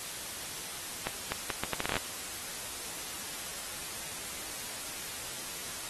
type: accelerating click train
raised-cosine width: 0.3 ms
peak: -14 dBFS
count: 12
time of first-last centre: 1.07-1.967 s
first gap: 250 ms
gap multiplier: 0.73
effects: white hiss -40 dBFS RMS until 5.89 s + AAC 32 kbps